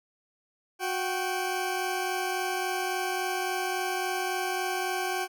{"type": "tone pair together", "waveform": "20% pulse", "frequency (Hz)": [366.6, 776.8], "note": ["F#4", "G5"], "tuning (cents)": [-16, -16], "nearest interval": "octave + minor second", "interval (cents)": 1300, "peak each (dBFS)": -26, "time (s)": [0.79, 5.28], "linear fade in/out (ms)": 50, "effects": []}